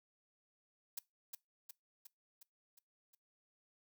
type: noise with echo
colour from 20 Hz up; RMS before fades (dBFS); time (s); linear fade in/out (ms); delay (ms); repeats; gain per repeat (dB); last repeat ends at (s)
blue; -42; 0.97-0.99; 5; 360; 6; -4; 3.15
effects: noise-tail reverb RT60 0.2 s tail -22 dB re dry